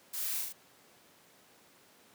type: noise with echo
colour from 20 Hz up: blue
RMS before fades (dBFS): -38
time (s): 0.13-0.42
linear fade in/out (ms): 10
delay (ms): 36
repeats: 3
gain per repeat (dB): -2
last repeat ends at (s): 0.528
effects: pink hiss -61 dBFS RMS until 2.14 s + high-pass 200 Hz 12 dB/octave